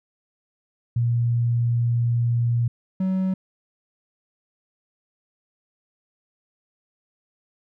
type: tone pair in turn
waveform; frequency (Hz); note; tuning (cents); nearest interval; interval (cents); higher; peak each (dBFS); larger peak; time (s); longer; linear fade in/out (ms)
sine / triangle; 118.6 / 188.27; A#2 / F#3; +30 / +30; minor sixth; 800; second; -18 / -18; neither; 0.96-2.68 / 3-3.34; first; 5
effects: none